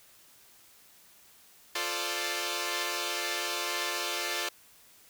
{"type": "chord", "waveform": "5% pulse", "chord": "D minor seventh", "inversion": "first", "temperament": "equal", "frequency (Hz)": [349.2, 440, 523.3, 587.3], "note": ["F4", "A4", "C5", "D5"], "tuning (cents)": [0, 0, 0, 0], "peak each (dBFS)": [-24, -25, -27, -24], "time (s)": [1.75, 4.49], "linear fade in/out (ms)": 5, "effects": ["white hiss -58 dBFS RMS until 5.09 s"]}